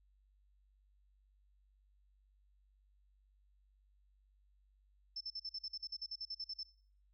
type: tone bursts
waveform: sine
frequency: 5300 Hz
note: E8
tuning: 9 cents sharp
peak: -40 dBFS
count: 16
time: 5.16-6.632 s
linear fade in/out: 5 ms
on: 47 ms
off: 48 ms
effects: noise-tail reverb RT60 0.5 s tail -20 dB re dry + added 49 Hz sine -68 dBFS peak until 7.13 s